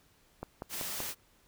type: click train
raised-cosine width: 1 ms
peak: -24 dBFS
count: 4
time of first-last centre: 0.43-1.004 s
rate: 5.23 Hz
type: noise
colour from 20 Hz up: white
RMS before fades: -38 dBFS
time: 0.69-1.15 s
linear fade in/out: 50 ms
effects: pink hiss -66 dBFS RMS until 1.47 s